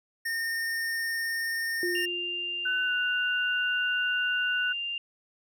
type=tone with vibrato; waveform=square; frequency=1827 Hz; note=A#6; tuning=35 cents flat; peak=-29 dBFS; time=0.25-2.06 s; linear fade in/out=10 ms; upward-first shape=triangle; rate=19 Hz; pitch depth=10 cents each way
type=tone with exponential decay; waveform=sine; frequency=352 Hz; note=F4; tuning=14 cents sharp; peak=-27 dBFS; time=1.83-3.21 s; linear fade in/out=1 ms; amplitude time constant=300 ms
type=tone; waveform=sine; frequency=2794 Hz; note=F7; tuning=in tune; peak=-30 dBFS; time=1.95-4.98 s; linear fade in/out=2 ms
type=tone with pitch glide; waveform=sine; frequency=1500 to 1481.9 Hz; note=F#6 to F#6; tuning=+23 to +2 cents; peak=-26 dBFS; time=2.65-4.73 s; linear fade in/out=10 ms; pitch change=-21 cents; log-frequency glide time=2.85-2.92 s
effects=none